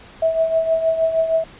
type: tone with tremolo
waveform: sine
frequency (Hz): 650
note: E5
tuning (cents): -24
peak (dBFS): -12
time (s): 0.22-1.44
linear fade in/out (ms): 5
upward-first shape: triangle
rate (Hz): 6.4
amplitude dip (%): 70
effects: pink hiss -43 dBFS RMS until 1.59 s + resampled to 8000 Hz